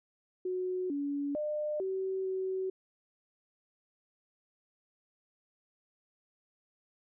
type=tone with pitch steps; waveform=sine; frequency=367.4 / 284.7 / 602 / 380.6 / 377.4 Hz; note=F#4 / C#4 / D5 / F#4 / F#4; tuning=-12 / +46 / +43 / +49 / +34 cents; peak=-31 dBFS; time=0.45-2.7 s; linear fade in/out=5 ms; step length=450 ms; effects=none